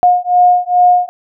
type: beating tone pair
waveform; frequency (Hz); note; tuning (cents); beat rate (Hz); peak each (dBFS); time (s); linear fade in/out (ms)
sine; 716 / 718.4; F5 / F5; +43 / +49; 2.4; -10; 0.03-1.09; 0
effects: none